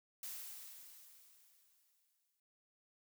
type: noise with exponential decay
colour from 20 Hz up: blue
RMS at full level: -45 dBFS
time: 0.23-2.4 s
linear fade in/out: 2 ms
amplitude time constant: 470 ms
effects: noise-tail reverb RT60 0.1 s tail -19 dB re dry